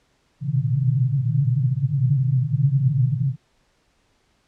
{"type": "band-pass noise", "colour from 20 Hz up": "pink", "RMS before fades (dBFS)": -20, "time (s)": [0.4, 3.37], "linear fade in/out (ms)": 50, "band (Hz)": [120, 150], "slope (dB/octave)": 96, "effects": ["pink hiss -64 dBFS RMS until 4.47 s", "low-pass 7000 Hz 12 dB/octave"]}